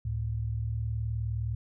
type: tone pair together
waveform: sine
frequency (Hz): 70.51 / 110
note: C#2 / A2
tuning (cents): +30 / 0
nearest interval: minor sixth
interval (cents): 770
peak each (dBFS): -34 / -30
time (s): 0.05-1.55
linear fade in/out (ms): 5
effects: none